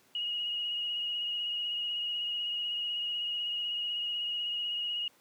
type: tone with vibrato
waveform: sine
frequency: 2883 Hz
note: F#7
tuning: 46 cents flat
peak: -31 dBFS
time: 0.15-5.08 s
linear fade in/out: 2 ms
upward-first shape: sine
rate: 16 Hz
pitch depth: 21 cents each way
effects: pink hiss -64 dBFS RMS until 5.2 s + high-pass 200 Hz 12 dB/octave